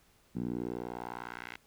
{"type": "tone with band-pass filter sweep", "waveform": "10% pulse", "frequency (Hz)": 59.8, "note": "A#1", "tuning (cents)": 45, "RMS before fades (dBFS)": -39, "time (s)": [0.35, 1.57], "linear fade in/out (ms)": 10, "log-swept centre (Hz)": [200, 2300], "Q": 1.7, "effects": ["pink hiss -66 dBFS RMS until 1.66 s"]}